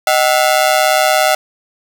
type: ring-modulated tone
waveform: sawtooth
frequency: 690 Hz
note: F5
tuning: 21 cents flat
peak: -3 dBFS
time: 0.07-1.35 s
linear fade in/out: 2 ms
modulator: 68.5 Hz
effects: none